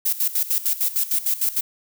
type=noise with tremolo; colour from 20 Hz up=violet; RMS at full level=-20 dBFS; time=0.05-1.61 s; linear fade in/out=10 ms; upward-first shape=square; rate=6.6 Hz; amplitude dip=80%; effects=none